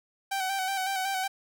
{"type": "tone with vibrato", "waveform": "sawtooth", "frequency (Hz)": 767, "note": "G5", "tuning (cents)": -38, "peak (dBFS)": -24, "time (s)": [0.31, 1.28], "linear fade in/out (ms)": 10, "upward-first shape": "square", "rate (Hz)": 5.4, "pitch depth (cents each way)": 35, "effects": []}